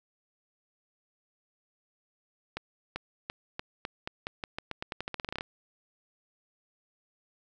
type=accelerating click train; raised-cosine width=0.3 ms; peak=-18 dBFS; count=22; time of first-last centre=2.57-5.409 s; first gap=390 ms; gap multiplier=0.87; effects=none